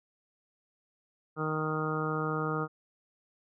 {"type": "harmonic tone", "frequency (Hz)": 155.56, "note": "D#3", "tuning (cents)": 0, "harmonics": [1, 2, 3, 4, 5, 6, 7, 8, 9], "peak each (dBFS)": [-34, -37, -35, -45, -42, -45, -44, -35, -40], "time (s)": [1.36, 2.68], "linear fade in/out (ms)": 50, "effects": []}